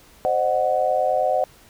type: chord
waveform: sine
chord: C diminished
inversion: none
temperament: equal with one note detuned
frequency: 523.3 / 611.9 / 740 Hz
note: C5 / Eb5 / Gb5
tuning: 0 / -29 / 0 cents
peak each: -23 / -22 / -21 dBFS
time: 0.25-1.44 s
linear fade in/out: 0 ms
effects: pink hiss -51 dBFS RMS until 1.69 s